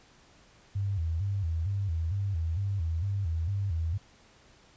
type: tone with vibrato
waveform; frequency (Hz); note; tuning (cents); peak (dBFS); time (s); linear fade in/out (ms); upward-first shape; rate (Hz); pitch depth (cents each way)
sine; 90.1; F#2; -45; -27; 0.75-3.98; 10; square; 2.2; 170
effects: pink hiss -59 dBFS RMS until 4.76 s + resampled to 16000 Hz